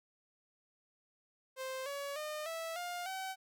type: tone with pitch steps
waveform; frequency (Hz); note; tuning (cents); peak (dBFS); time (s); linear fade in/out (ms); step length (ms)
sawtooth; 523.3 / 564.1 / 608.1 / 655.5 / 706.6 / 761.7; C5 / C#5 / D#5 / E5 / F5 / G5; 0 / +30 / -40 / -10 / +20 / -50; -35; 1.56-3.36; 50; 300
effects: none